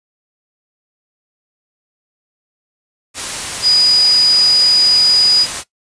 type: tone in noise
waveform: sine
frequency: 4928 Hz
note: D#8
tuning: 17 cents flat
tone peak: -7 dBFS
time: 3.62-5.47 s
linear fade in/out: 50 ms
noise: white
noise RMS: -22 dBFS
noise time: 3.14-5.64 s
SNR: +12 dB
effects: noise-tail reverb RT60 0.1 s tail -17 dB re dry + resampled to 22050 Hz